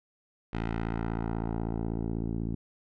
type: tone with low-pass filter sweep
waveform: 10% pulse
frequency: 56.2 Hz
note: A1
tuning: 37 cents sharp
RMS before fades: -32 dBFS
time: 0.53-2.55 s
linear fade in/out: 5 ms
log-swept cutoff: 2700 to 270 Hz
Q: 0.98
effects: none